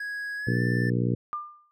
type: tone with pitch glide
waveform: triangle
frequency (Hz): 1661.2 to 1770.2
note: G#6 to A6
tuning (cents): 0 to +10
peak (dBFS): -29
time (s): 0-0.9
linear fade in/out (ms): 5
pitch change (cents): +110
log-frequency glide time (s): 0.37-0.61
type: harmonic tone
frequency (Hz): 60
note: B1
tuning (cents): -49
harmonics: 2 / 3 / 4 / 5 / 6 / 7 / 8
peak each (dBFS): -25 / -29 / -31 / -33 / -35 / -36 / -37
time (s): 0.47-1.15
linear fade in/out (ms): 5
type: tone with exponential decay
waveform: sine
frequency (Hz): 1198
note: D6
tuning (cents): +34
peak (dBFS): -26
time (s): 1.33-1.71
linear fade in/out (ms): 0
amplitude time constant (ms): 82
effects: none